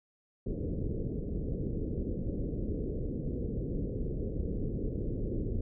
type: low-pass noise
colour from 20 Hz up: pink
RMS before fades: -34 dBFS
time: 0.46-5.61 s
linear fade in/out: 5 ms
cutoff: 490 Hz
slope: 48 dB/octave
effects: none